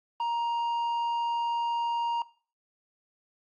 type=tone with tanh clipping; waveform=sine; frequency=938 Hz; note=A#5; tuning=11 cents sharp; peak=-28 dBFS; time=0.2-2.22 s; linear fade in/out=2 ms; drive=7 dB; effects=noise-tail reverb RT60 0.4 s tail -19 dB re dry + Opus 32 kbps